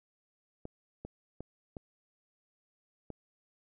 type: clicks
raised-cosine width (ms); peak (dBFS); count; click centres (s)
2; -28; 5; 0.654 / 1.05 / 1.406 / 1.768 / 3.103
effects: none